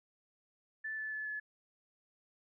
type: tone with pitch steps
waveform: sine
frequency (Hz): 1754 / 1740.9 / 1727.9 / 1714.9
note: A6 / A6 / A6 / A6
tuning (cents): -6 / -19 / -32 / -45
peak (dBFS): -37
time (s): 0.84-1.4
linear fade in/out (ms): 10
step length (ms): 140
effects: none